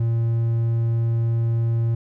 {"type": "tone", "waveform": "triangle", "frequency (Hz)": 115.4, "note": "A#2", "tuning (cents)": -17, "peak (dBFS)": -16, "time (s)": [0, 1.95], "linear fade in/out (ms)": 5, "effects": []}